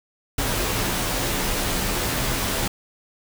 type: noise with comb filter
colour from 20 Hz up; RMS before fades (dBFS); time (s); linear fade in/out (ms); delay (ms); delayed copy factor
pink; -24; 0.38-2.68; 5; 13; -0.55
effects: none